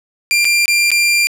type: tone with dropouts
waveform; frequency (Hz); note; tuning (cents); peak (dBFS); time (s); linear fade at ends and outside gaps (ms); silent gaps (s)
sawtooth; 2383; D7; +25; -7; 0.31-1.27; 0; 0.446-0.452 / 0.657-0.68 / 0.905-0.916
effects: low-pass 12000 Hz 12 dB/octave